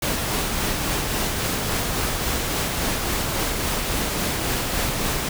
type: noise with tremolo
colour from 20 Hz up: pink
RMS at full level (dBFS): -23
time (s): 0.02-5.29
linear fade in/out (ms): 5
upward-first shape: sine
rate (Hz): 3.6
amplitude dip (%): 25
effects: none